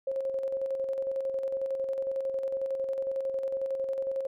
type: tone with tremolo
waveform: sine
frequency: 537 Hz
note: C5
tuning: 45 cents sharp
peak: -27 dBFS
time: 0.07-4.27 s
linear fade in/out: 5 ms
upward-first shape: square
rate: 11 Hz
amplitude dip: 40%
effects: none